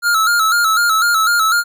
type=tone with vibrato; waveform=square; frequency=1356 Hz; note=E6; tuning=49 cents sharp; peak=-12 dBFS; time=0.02-1.64 s; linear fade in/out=50 ms; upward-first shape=square; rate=4 Hz; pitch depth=68 cents each way; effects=none